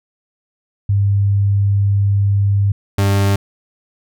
sine / 40% pulse tone pair in turn, 100 / 99.25 Hz, G2 / G2, +35 / +22 cents, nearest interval unison, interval 13 cents, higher first, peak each -11 dBFS, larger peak neither, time 0.89-2.72 / 2.98-3.36 s, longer first, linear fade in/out 5 ms, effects none

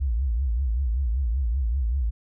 sine tone with vibrato, 61.74 Hz, B1, in tune, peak -21 dBFS, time 0-2.11 s, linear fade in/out 20 ms, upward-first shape triangle, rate 5.2 Hz, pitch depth 260 cents each way, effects none

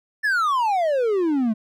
triangle exponential sweep, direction down, 1792 to 210 Hz, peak -16 dBFS, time 0.23-1.54 s, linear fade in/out 20 ms, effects none

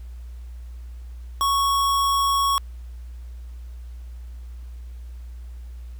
square tone, 1108.7 Hz, C#6, in tune, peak -19 dBFS, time 1.41-2.58 s, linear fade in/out 0 ms, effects added 60 Hz sine -34 dBFS peak until 5.99 s + pink hiss -59 dBFS RMS until 5.99 s

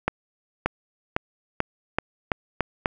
accelerating click train, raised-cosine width 0.5 ms, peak -6 dBFS, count 8, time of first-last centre 0.08-2.858 s, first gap 580 ms, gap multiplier 0.87, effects none

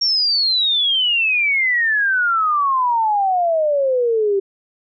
sine exponential sweep, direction down, 5588 to 386.3 Hz, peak -14 dBFS, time 0.01-4.4 s, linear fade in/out 10 ms, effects none

